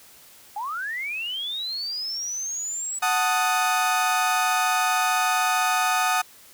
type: linear sweep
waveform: sine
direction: up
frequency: 784 to 7902 Hz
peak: -27 dBFS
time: 0.56-2.99 s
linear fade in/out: 5 ms
type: chord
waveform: 30% pulse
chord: D# diminished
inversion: first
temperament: equal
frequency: 740 / 880 / 1244.5 Hz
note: F#5 / A5 / D#6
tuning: 0 / 0 / 0 cents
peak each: -21 / -25 / -21 dBFS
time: 3.02-6.22 s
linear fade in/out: 10 ms
effects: white hiss -50 dBFS RMS until 6.53 s